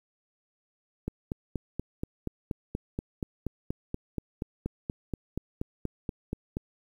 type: click train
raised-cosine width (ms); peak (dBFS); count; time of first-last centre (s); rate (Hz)
3; -18; 24; 1.08-6.569; 4.19
effects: 9-bit